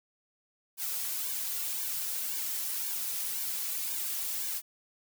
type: noise with flanger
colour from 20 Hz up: blue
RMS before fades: -34 dBFS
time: 0.77-4.62 s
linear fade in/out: 50 ms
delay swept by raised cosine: 1.5 to 3.3 ms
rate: 1.9 Hz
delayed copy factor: -0.9
effects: none